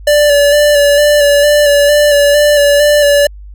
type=tone with vibrato; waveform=square; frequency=582 Hz; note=D5; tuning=16 cents flat; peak=-6 dBFS; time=0.07-3.27 s; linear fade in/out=5 ms; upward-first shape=square; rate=2.2 Hz; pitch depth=22 cents each way; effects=added 50 Hz sine -28 dBFS peak until 3.54 s